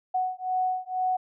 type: beating tone pair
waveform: sine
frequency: 740 / 742.1 Hz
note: F#5 / F#5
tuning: 0 / +5 cents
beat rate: 2.1 Hz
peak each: -28 dBFS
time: 0.14-1.17 s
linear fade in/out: 10 ms
effects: none